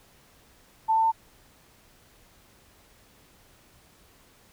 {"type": "tone with pitch steps", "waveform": "sine", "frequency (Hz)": [887, 892.7, 898.3], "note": ["A5", "A5", "A5"], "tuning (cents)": [14, 25, 36], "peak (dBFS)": -19, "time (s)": [0.88, 1.12], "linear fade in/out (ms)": 20, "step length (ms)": 80, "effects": ["pink hiss -58 dBFS RMS until 4.52 s"]}